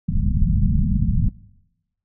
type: low-pass noise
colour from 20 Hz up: pink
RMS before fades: -18 dBFS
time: 0.08-1.29 s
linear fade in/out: 5 ms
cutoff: 230 Hz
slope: 96 dB/octave
effects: noise-tail reverb RT60 0.9 s tail -20 dB re dry